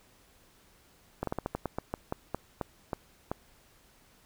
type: slowing click train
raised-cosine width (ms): 1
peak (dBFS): -17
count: 14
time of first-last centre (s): 1.23-3.315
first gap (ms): 43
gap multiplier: 1.2
effects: pink hiss -62 dBFS RMS until 4.25 s